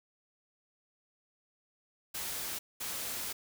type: noise bursts at uneven times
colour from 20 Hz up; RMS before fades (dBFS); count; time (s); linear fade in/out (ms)
white; -38; 2; 2.14-2.59 / 2.8-3.33; 10
effects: none